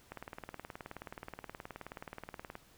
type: click train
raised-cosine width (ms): 0.5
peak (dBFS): -28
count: 47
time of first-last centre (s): 0.12-2.554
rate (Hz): 18.9
effects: pink hiss -63 dBFS RMS until 2.77 s